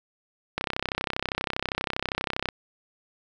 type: click train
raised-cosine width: 0.3 ms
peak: -10 dBFS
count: 63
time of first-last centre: 0.58-2.488 s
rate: 32.5 Hz
effects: none